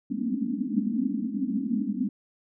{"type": "band-pass noise", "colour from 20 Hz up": "pink", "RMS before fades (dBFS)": -28, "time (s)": [0.1, 2.09], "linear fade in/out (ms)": 5, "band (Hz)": [200, 290], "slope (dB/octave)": 96, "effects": []}